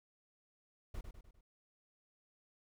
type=noise with echo; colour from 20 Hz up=brown; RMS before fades=-42 dBFS; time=0.94-1.01 s; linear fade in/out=5 ms; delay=100 ms; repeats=4; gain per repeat=-6 dB; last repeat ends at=1.41 s; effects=none